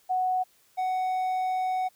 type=tone pair in turn; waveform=sine / triangle; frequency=740 / 744.2 Hz; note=F#5 / F#5; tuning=0 / +10 cents; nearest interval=unison; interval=10 cents; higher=second; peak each=-23 dBFS; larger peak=neither; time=0.09-0.44 / 0.77-1.89 s; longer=second; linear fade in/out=20 ms; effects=white hiss -63 dBFS RMS until 1.95 s